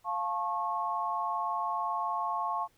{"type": "chord", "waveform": "sine", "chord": "F augmented", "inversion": "none", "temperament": "just", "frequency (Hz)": [698.5, 873.1, 1091.3], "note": ["F5", "A5", "C#6"], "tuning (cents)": [0, -14, -27], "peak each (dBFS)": [-36, -34, -32], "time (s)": [0.04, 2.68], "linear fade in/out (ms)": 50, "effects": ["pink hiss -68 dBFS RMS until 2.77 s"]}